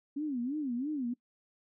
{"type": "tone with vibrato", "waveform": "sine", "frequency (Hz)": 270, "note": "C#4", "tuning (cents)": -45, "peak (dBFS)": -31, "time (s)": [0.16, 1.14], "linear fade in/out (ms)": 10, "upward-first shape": "sine", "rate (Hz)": 3, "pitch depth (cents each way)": 230, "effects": ["noise-tail reverb RT60 0.1 s tail -20 dB re dry"]}